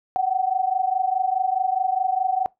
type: tone pair together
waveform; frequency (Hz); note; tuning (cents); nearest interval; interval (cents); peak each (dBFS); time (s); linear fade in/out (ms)
sine; 740 / 764.8; F#5 / G5; 0 / -43; minor second; 57; -22; 0.16-2.46; 0
effects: noise-tail reverb RT60 0.2 s tail -24 dB re dry